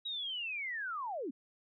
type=linear sweep; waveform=sine; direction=down; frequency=3867 to 229.1 Hz; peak=-36 dBFS; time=0.05-1.31 s; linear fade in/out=10 ms; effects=none